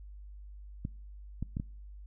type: clicks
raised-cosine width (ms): 5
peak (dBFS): -22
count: 4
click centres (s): 0.851 / 1.426 / 1.569 / 1.599
effects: noise-tail reverb RT60 0.5 s tail -25 dB re dry + added 50 Hz sine -45 dBFS peak until 2.06 s